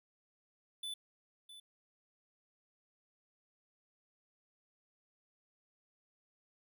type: tone with echo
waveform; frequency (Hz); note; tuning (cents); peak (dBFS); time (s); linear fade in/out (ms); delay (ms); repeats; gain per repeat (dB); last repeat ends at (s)
square; 3495; A7; -12; -40; 0.83-0.94; 5; 660; 1; -12; 1.6
effects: none